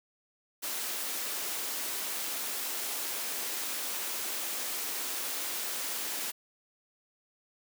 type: high-pass noise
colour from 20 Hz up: white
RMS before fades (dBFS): -35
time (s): 0.62-6.32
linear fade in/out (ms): 20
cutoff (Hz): 240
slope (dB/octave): 24
effects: none